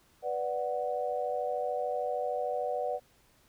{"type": "chord", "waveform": "sine", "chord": "B minor", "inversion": "none", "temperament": "equal", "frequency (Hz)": [493.9, 587.3, 740], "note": ["B4", "D5", "F#5"], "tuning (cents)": [0, 0, 0], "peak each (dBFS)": -34, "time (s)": [0.22, 3], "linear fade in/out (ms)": 50, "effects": ["pink hiss -65 dBFS RMS until 3.48 s"]}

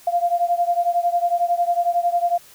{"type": "beating tone pair", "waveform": "sine", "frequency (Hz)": [692, 703], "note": ["F5", "F5"], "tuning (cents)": [-16, 11], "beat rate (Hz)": 11, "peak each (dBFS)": [-19, -21], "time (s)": [0.07, 2.38], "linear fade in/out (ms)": 5, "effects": ["white hiss -48 dBFS RMS until 2.54 s"]}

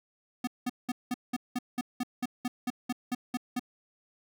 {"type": "tone bursts", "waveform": "square", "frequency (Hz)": 247.7, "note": "B3", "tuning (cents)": 5, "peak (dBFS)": -29, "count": 15, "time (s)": [0.44, 3.595], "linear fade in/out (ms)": 5, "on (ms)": 33, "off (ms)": 190, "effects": []}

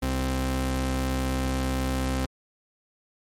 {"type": "tone pair together", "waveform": "sawtooth", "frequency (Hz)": [65.41, 130.82], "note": ["C2", "C3"], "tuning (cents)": [0, 0], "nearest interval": "octave", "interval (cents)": 1200, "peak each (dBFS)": -22, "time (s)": [0.02, 2.26], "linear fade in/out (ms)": 10, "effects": ["MP3 64 kbps"]}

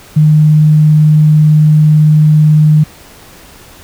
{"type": "tone", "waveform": "sine", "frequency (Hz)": 153, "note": "D#3", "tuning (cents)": -29, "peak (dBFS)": -3, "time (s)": [0.16, 2.84], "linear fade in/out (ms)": 10, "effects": ["pink hiss -37 dBFS RMS until 3.83 s"]}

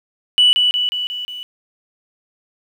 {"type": "tone with echo", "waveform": "sine", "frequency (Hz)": 2960, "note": "F#7", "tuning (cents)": 0, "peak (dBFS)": -7, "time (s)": [0.38, 0.53], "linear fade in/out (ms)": 0, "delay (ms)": 180, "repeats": 5, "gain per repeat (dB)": -4, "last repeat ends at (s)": 1.43, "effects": ["tanh soft clip ceiling -5 dBFS", "8-bit"]}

